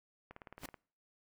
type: click train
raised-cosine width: 0.5 ms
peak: -34 dBFS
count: 9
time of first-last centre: 0.31-0.742 s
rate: 18.5 Hz
type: noise with exponential growth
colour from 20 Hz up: pink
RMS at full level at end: -39 dBFS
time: 0.57-0.66 s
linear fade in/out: 5 ms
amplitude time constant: 19 ms
effects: noise-tail reverb RT60 0.5 s tail -25 dB re dry